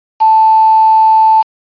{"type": "tone with quantisation", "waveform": "sine", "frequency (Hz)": 880, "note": "A5", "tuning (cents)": 0, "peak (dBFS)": -4, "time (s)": [0.2, 1.43], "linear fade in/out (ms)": 20, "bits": 4, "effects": ["resampled to 11025 Hz"]}